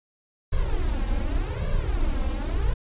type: noise with flanger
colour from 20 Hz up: brown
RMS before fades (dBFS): -24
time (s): 0.52-2.74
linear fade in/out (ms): 10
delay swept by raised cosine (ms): 1.8 to 3.8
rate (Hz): 0.86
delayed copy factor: +0.9
effects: resampled to 8000 Hz